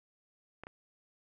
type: clicks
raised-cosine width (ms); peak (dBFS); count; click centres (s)
0.5; -29; 2; 0.636 / 0.669
effects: none